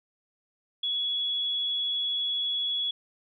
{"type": "tone", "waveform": "sine", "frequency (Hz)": 3372, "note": "G#7", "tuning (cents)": 26, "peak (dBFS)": -26, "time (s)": [0.83, 2.91], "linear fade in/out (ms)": 5, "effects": []}